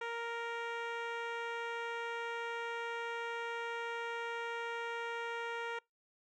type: tone with low-pass filter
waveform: 10% pulse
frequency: 466.2 Hz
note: A#4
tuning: in tune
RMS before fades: -40 dBFS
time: 0.01-5.79 s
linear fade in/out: 5 ms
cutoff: 2800 Hz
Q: 0.54
effects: noise-tail reverb RT60 0.2 s tail -26 dB re dry